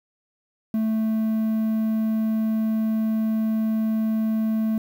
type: tone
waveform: triangle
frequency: 220 Hz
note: A3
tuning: in tune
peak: -18 dBFS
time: 0.74-4.78 s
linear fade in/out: 2 ms
effects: 8-bit